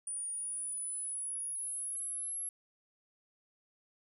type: linear sweep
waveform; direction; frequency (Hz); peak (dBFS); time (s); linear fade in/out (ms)
sine; up; 9397 to 11175; -36; 0.07-2.49; 2
effects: none